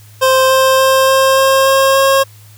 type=tone with pitch steps; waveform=25% pulse; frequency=523.3 / 526.3 / 529.4 / 532.4 / 535.5 / 538.6 / 541.8 Hz; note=C5 / C5 / C5 / C5 / C5 / C#5 / C#5; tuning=0 / +10 / +20 / +30 / +40 / -50 / -40 cents; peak=-4 dBFS; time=0.21-2.24 s; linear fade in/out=20 ms; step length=290 ms; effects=added 105 Hz sine -38 dBFS peak until 2.57 s + white hiss -45 dBFS RMS until 2.57 s